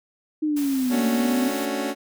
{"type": "linear two-way sweep", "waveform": "sine", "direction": "down then up", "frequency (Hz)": [311.1, 229.1, 256.3], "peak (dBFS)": -20, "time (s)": [0.42, 1.49], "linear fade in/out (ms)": 10, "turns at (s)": 1.05}
{"type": "noise", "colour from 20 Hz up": "white", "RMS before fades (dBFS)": -37, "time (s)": [0.56, 1.66], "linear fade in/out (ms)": 10}
{"type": "chord", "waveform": "25% pulse", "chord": "D major seventh", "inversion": "second", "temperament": "equal", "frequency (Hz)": [220, 277.2, 293.7, 370], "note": ["A3", "C#4", "D4", "F#4"], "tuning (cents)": [0, 0, 0, 0], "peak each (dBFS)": [-28, -24, -28, -27], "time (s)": [0.89, 1.95], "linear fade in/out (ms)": 50}
{"effects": []}